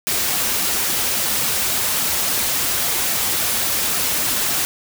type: noise with flanger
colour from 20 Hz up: white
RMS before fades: -20 dBFS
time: 0.07-4.65 s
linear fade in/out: 0 ms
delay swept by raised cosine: 1.9 to 7.2 ms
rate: 3.6 Hz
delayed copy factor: -0.5
effects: none